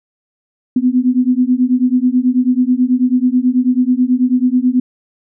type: beating tone pair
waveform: sine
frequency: 246.9 / 256.1 Hz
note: B3 / C4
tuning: 0 / -37 cents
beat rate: 9.2 Hz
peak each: -13 dBFS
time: 0.76-4.8 s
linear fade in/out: 5 ms
effects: none